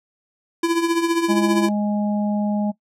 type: tone with tremolo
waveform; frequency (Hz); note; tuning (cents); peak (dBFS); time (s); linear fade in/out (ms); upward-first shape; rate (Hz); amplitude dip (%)
square; 335.7; E4; +32; -15; 0.63-1.69; 5; triangle; 15; 70
type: harmonic tone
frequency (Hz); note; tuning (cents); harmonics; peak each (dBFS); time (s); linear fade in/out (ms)
207.7; G#3; 0; 1 / 3 / 4; -19 / -29 / -31; 1.28-2.72; 20
effects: noise-tail reverb RT60 0.1 s tail -19 dB re dry + low-pass 11000 Hz 12 dB/octave